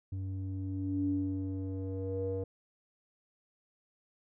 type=tone with low-pass filter sweep; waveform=square; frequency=95.2 Hz; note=F#2; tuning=50 cents sharp; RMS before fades=-35 dBFS; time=0.12-2.44 s; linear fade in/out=5 ms; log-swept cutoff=190 to 520 Hz; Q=7.6; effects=none